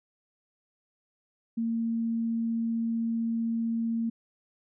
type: tone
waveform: sine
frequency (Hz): 228.9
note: A#3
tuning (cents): -31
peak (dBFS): -26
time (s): 1.57-4.1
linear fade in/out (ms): 10
effects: none